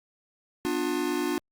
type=chord; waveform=square; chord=B diminished; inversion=none; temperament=just; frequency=246.9 / 296.3 / 355.6 Hz; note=B3 / D4 / F4; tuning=0 / +15 / +31 cents; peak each=-35 / -30 / -30 dBFS; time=0.65-1.38 s; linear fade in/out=0 ms; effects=Opus 48 kbps